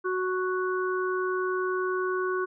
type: harmonic tone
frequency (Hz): 370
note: F#4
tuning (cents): 0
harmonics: 1 / 3 / 4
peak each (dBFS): -27 / -32 / -33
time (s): 0.04-2.46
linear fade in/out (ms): 20
effects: none